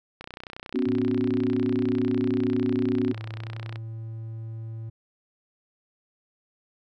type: click train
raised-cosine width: 0.3 ms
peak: -22 dBFS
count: 111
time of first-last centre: 0.21-3.758 s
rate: 31 Hz
type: chord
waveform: sine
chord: B suspended second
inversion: none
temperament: just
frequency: 246.9 / 277.8 / 370.4 Hz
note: B3 / C#4 / F#4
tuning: 0 / +4 / +2 cents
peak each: -25 / -26 / -28 dBFS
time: 0.74-3.13 s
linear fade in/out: 10 ms
type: tone with pitch glide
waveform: triangle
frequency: 110.2 to 112.52 Hz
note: A2 to A2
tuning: +3 to +39 cents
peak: -31 dBFS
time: 0.86-4.9 s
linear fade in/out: 10 ms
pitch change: +36 cents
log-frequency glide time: 3.35-3.48 s
effects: none